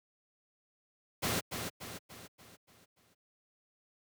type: noise with echo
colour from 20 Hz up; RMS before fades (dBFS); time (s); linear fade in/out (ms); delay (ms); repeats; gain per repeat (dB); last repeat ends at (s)
pink; -32; 1.22-1.41; 20; 290; 6; -6; 3.15
effects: high-pass 100 Hz 12 dB/octave